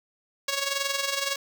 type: tone with amplitude modulation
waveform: 5% pulse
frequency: 554.4 Hz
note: C#5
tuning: in tune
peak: -12 dBFS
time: 0.48-1.36 s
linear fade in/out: 5 ms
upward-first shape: sine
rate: 21.7 Hz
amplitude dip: 60%
effects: none